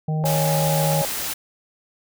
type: harmonic tone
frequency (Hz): 155.56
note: D#3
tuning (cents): 0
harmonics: 1 / 3 / 4 / 5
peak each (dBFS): -20 / -35 / -37 / -34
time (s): 0.08-1.02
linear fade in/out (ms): 5
type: chord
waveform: sine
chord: C# suspended second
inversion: none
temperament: equal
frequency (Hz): 554.4 / 622.3 / 830.6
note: C#5 / D#5 / G#5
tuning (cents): 0 / 0 / 0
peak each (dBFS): -24 / -27 / -26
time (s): 0.24-1.05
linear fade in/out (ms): 0
type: noise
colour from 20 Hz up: white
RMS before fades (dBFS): -27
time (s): 0.25-1.34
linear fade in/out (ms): 10
effects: none